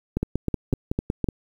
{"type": "two click trains", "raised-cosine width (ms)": 3, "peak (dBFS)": [-10, -10], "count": [5, 7], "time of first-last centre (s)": [[0.23, 1.243], [0.17, 1.287]], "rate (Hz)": [3.95, 5.37], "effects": ["8-bit"]}